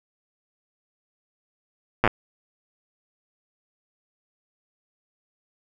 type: slowing click train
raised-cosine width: 0.5 ms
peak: -3 dBFS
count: 5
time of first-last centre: 2.04-2.076 s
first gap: 8 ms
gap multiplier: 1.08
effects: none